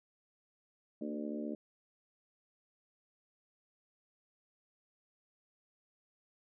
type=harmonic tone with a mistuned harmonic; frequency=74.4 Hz; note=D2; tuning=23 cents sharp; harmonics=3 / 4 / 5 / 6 / 7 / 8; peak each=-40 / -41 / -46 / -50 / -51 / -47 dBFS; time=1.01-1.55 s; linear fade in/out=5 ms; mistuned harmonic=3; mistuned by=+31 cents; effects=none